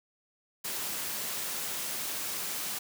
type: high-pass noise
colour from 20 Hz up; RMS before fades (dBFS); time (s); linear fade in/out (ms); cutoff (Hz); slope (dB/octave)
white; -35; 0.64-2.79; 10; 120; 12
effects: none